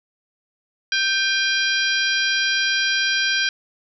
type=harmonic tone with a mistuned harmonic; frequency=803 Hz; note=G5; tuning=41 cents sharp; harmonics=2 / 3 / 4 / 5 / 6 / 7; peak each=-21 / -26 / -25 / -28 / -26 / -30 dBFS; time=0.92-3.49 s; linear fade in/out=2 ms; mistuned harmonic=2; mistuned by=-47 cents; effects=none